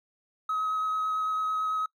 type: tone with vibrato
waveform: triangle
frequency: 1273 Hz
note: D#6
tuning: 39 cents sharp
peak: -23 dBFS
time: 0.49-1.86 s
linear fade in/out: 5 ms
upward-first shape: triangle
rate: 9 Hz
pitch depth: 11 cents each way
effects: noise-tail reverb RT60 0.1 s tail -26 dB re dry + tanh soft clip ceiling -22 dBFS